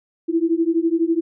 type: beating tone pair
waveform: sine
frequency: 325.4 / 337.4 Hz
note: E4 / E4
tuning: -22 / +40 cents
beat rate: 12 Hz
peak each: -19 dBFS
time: 0.28-1.21 s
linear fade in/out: 20 ms
effects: none